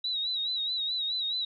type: tone with vibrato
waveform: sine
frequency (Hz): 3869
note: B7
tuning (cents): -36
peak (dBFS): -28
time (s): 0.04-1.45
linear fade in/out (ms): 5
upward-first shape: sine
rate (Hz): 4.7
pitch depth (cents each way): 70
effects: none